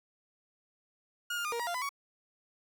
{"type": "tone with pitch steps", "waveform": "30% pulse", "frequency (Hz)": [1430, 1407, 1216, 469.9, 954, 696, 1004, 1123], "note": ["F6", "F6", "D#6", "A#4", "A#5", "F5", "B5", "C#6"], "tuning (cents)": [41, 12, -40, 14, 40, -6, 28, 22], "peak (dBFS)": -30, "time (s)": [1.3, 1.892], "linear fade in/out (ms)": 5, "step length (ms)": 74, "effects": []}